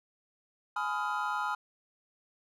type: chord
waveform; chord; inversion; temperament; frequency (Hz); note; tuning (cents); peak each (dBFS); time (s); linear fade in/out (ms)
triangle; F half-diminished seventh; first; just; 838.1 / 1005.8 / 1257.2 / 1396.9; Ab5 / Cb6 / Eb6 / F6; +16 / +31 / +18 / 0; -34; 0.76-1.55; 5
effects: none